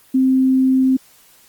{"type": "tone", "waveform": "sine", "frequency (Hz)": 261.6, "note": "C4", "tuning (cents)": 0, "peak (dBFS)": -11, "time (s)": [0.14, 0.97], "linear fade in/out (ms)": 10, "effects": ["white hiss -50 dBFS RMS until 1.48 s", "Opus 32 kbps"]}